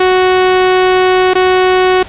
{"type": "tone with dropouts", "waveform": "sawtooth", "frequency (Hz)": 370, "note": "F#4", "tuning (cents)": 0, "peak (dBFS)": -3, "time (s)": [0, 2.03], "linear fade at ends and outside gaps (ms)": 5, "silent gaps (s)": [1.336, 1.352], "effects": ["pink hiss -31 dBFS RMS until 2.08 s", "resampled to 8000 Hz"]}